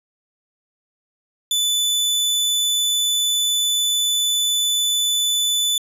sawtooth tone, 3493 Hz, A7, 13 cents flat, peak -14 dBFS, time 1.51-5.78 s, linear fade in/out 2 ms, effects resampled to 32000 Hz

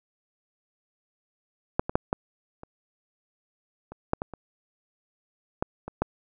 clicks, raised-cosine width 1 ms, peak -7 / -16 / -6 / -10 / -27 / -26 / -8 / -16 / -24 / -11 / -21 / -9 dBFS, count 12, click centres 1.795 / 1.895 / 1.955 / 2.129 / 2.634 / 3.92 / 4.134 / 4.219 / 4.337 / 5.625 / 5.88 / 6.02 s, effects none

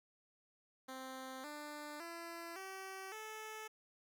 10% pulse tone with pitch steps, 261.6 / 297 / 337.3 / 383 / 434.9 Hz, C4 / D4 / E4 / G4 / A4, 0 / +20 / +40 / -40 / -20 cents, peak -38 dBFS, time 0.88-3.68 s, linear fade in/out 10 ms, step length 560 ms, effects none

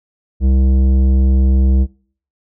sine tone with tanh clipping, 65.7 Hz, C2, 8 cents sharp, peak -11 dBFS, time 0.4-1.87 s, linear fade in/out 50 ms, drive 12 dB, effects noise-tail reverb RT60 0.5 s tail -22 dB re dry

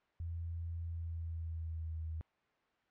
sine tone with pitch glide, 84 to 80.21 Hz, E2 to E2, +33 to -47 cents, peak -38 dBFS, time 0.2-2.21 s, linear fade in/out 0 ms, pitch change -80 cents, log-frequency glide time 0.83-2.02 s, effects white hiss -74 dBFS RMS until 2.9 s + low-pass 2000 Hz 12 dB/octave

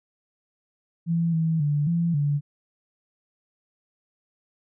sine tone with pitch steps, 167.5 / 161.9 / 146.6 / 169.2 / 144.8 Hz, E3 / E3 / D3 / E3 / D3, +28 / -31 / -3 / +45 / -24 cents, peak -20 dBFS, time 1.06-2.41 s, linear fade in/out 50 ms, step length 270 ms, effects none

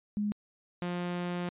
sine / sawtooth tone pair in turn, 207.7 / 176.48 Hz, G#3 / F3, 0 / +18 cents, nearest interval minor third, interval 282 cents, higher first, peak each -28 dBFS, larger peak neither, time 0.17-0.32 / 0.82-1.49 s, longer second, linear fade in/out 0 ms, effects resampled to 8000 Hz

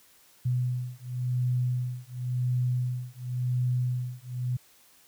sine beating tone pair, 124.3 / 125.23 Hz, B2 / B2, +12 / +24 cents, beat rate 0.93 Hz, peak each -29 dBFS, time 0.45-4.57 s, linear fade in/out 10 ms, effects white hiss -59 dBFS RMS until 5.07 s

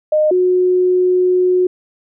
sine tone pair in turn, 613 / 364.5 Hz, D#5 / F#4, -26 / -26 cents, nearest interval major sixth, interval 900 cents, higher first, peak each -10 dBFS, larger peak neither, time 0.12-0.31 / 0.31-1.67 s, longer second, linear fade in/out 5 ms, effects none

